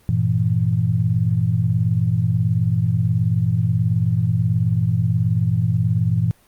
sine chord, E diminished, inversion first, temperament equal, 98 / 116.54 / 164.81 Hz, G2 / Bb2 / E3, 0 / 0 / 0 cents, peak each -22 / -18 / -21 dBFS, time 0.09-6.31 s, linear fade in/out 0 ms, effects pink hiss -55 dBFS RMS until 6.47 s + Opus 32 kbps

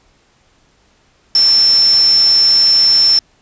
sine tone in noise, 5360 Hz, E8, 28 cents sharp, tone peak -7 dBFS, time 1.35-3.19 s, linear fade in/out 2 ms, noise white, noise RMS -24 dBFS, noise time 1.35-3.19 s, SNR +14 dB, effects pink hiss -54 dBFS RMS until 3.41 s + resampled to 16000 Hz

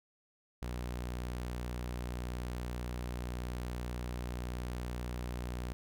sawtooth tone, 60.9 Hz, B1, 24 cents flat, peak -33 dBFS, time 0.62-5.73 s, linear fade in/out 0 ms, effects none

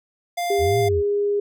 square tone, 698.5 Hz, F5, in tune, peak -23 dBFS, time 0.37-0.89 s, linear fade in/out 10 ms
sine tone with pitch glide, 401.4 to 408.4 Hz, G4 to G#4, +41 to -29 cents, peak -18 dBFS, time 0.5-1.4 s, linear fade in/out 5 ms, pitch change +30 cents, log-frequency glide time 0.7-1.02 s
sine exponential two-way sweep, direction up then down, 73.5 to 120 to 73.5 Hz, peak -22 dBFS, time 0.58-1.03 s, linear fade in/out 50 ms, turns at 0.79 s
effects none

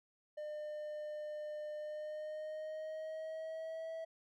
triangle tone with pitch glide, 603 to 650 Hz, D5 to E5, +46 to -24 cents, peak -39 dBFS, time 0.37-4.05 s, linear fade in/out 10 ms, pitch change +130 cents, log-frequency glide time 1.77-3.92 s, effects none

